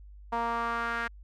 sawtooth tone with band-pass filter sweep, 233.1 Hz, A#3, in tune, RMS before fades -31 dBFS, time 0.32-1.08 s, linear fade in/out 10 ms, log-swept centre 910 to 1600 Hz, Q 3.2, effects added 50 Hz sine -46 dBFS peak until 1.23 s

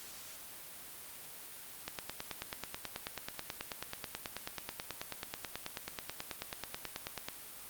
click train, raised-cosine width 0.2 ms, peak -20 dBFS, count 51, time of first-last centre 1.88-7.285 s, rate 9.25 Hz, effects white hiss -49 dBFS RMS until 7.69 s + Opus 48 kbps

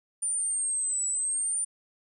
sine linear two-way sweep, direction down then up, 9240 to 7840 to 9240 Hz, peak -26 dBFS, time 0.22-1.65 s, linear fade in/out 10 ms, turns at 1.06 s, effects none

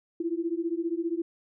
sine beating tone pair, 328.4 / 343.4 Hz, E4 / F4, -6 / -29 cents, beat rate 15 Hz, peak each -30 dBFS, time 0.2-1.22 s, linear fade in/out 5 ms, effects none

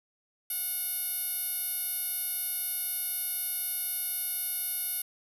10% pulse tone with band-pass filter, 728 Hz, F#5, 28 cents flat, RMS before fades -33 dBFS, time 0.5-5.02 s, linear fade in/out 5 ms, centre 12000 Hz, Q 4.4, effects none

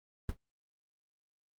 brown noise with exponential decay, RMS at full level -29 dBFS, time 0.29-0.37 s, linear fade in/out 2 ms, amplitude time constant 17 ms, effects Opus 32 kbps

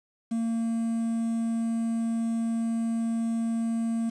triangle tone with quantisation, 228.5 Hz, A#3, 34 cents flat, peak -23 dBFS, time 0.31-4.1 s, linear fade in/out 10 ms, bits 8, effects resampled to 24000 Hz

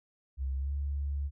sine tone with pitch glide, 66.8 to 70.77 Hz, C2 to C#2, +36 to +36 cents, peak -30 dBFS, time 0.37-1.31 s, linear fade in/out 50 ms, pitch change +100 cents, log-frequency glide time 0.56-0.72 s, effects none

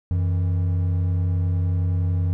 triangle tone pair together, 90.47 / 161.2 Hz, F#2 / E3, -38 / -38 cents, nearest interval minor seventh, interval 1000 cents, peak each -17 / -28 dBFS, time 0.11-2.33 s, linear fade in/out 0 ms, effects none

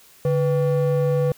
triangle ring-modulated tone, 319.7 Hz, D#4, 47 cents sharp, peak -12 dBFS, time 0.25-1.32 s, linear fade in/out 2 ms, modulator 175 Hz, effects white hiss -51 dBFS RMS until 1.37 s

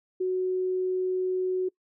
sine tone, 370 Hz, F#4, in tune, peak -24 dBFS, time 0.2-1.69 s, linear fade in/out 10 ms, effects noise-tail reverb RT60 0.1 s tail -24 dB re dry

